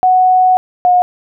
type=tone pair in turn; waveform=sine; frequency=740 / 721 Hz; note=F#5 / F#5; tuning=0 / -45 cents; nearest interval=unison; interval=45 cents; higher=first; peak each=-6 dBFS; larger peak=neither; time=0.03-0.57 / 0.85-1.02 s; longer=first; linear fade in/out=0 ms; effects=none